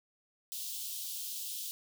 white high-pass noise, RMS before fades -40 dBFS, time 0.52-1.71 s, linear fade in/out 0 ms, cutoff 3000 Hz, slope 48 dB/octave, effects none

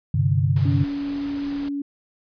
sine chord, G suspended fourth, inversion none, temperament just, 98 / 130.67 / 147 Hz, G2 / C3 / D3, 0 / -2 / +2 cents, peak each -21 dBFS, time 0.14-0.84 s, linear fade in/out 5 ms
pink noise, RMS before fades -40 dBFS, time 0.56-1.69 s, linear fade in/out 5 ms
sine tone, 283.2 Hz, C#4, 37 cents sharp, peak -24 dBFS, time 0.65-1.82 s, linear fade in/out 5 ms
effects resampled to 11025 Hz

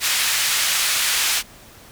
pink band-pass noise, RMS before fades -20 dBFS, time 0-1.43 s, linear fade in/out 50 ms, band 1900 to 13000 Hz, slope 12 dB/octave, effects pink hiss -45 dBFS RMS until 1.91 s

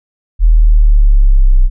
sine linear sweep, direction down, 40.83 to 30.86 Hz, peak -3 dBFS, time 0.39-1.7 s, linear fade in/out 50 ms, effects none

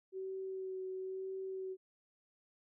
sine tone with vibrato, 378.4 Hz, F#4, 39 cents sharp, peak -39 dBFS, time 0.12-1.77 s, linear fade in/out 50 ms, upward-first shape sine, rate 1 Hz, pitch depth 15 cents each way, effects none

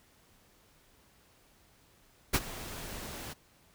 pink noise with ADSR envelope, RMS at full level -24 dBFS, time 2.33-3.34 s, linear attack 17 ms, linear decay 44 ms, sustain -18 dB, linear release 20 ms, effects pink hiss -64 dBFS RMS until 3.74 s

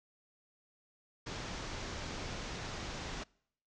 pink low-pass noise, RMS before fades -42 dBFS, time 1.26-3.24 s, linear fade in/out 10 ms, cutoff 6800 Hz, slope 48 dB/octave, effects noise-tail reverb RT60 0.7 s tail -26 dB re dry

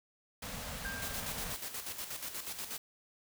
pink band-stop noise, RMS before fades -42 dBFS, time 0.42-1.55 s, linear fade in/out 5 ms, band 280 to 430 Hz, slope 96 dB/octave
triangle tone with exponential decay, 1590 Hz, G6, 24 cents sharp, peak -35 dBFS, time 0.85-1.73 s, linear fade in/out 0 ms, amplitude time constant 190 ms
white noise with tremolo, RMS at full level -40 dBFS, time 1.02-2.78 s, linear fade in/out 2 ms, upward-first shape square, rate 8.3 Hz, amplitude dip 55%
effects none

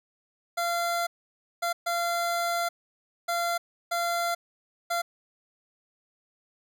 25% pulse tone bursts at uneven times, 688 Hz, F5, 26 cents flat, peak -22 dBFS, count 6, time 0.57-1.07 / 1.62-1.73 / 1.86-2.69 / 3.28-3.58 / 3.91-4.35 / 4.9-5.02 s, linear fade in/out 10 ms, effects none

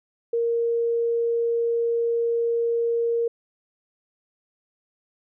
sine tone, 466.2 Hz, A#4, in tune, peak -20 dBFS, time 0.33-3.28 s, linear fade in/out 5 ms, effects none

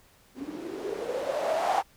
violet noise with low-pass filter sweep, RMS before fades -30 dBFS, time 0.34-1.83 s, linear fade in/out 50 ms, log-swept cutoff 270 to 820 Hz, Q 7.8, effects pink hiss -60 dBFS RMS until 1.96 s

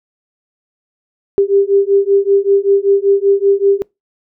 sine beating tone pair, 394.5 / 399.7 Hz, G4 / G4, +11 / +34 cents, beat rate 5.2 Hz, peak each -12 dBFS, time 1.38-3.82 s, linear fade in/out 0 ms, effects noise-tail reverb RT60 0.2 s tail -25 dB re dry

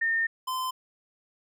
sine / square tone pair in turn, 1821 / 1029.4 Hz, A#6 / C6, -41 / -29 cents, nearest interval minor seventh, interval 988 cents, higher first, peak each -23 / -29 dBFS, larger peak first, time 0.01-0.27 / 0.47-0.71 s, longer first, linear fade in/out 10 ms, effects none

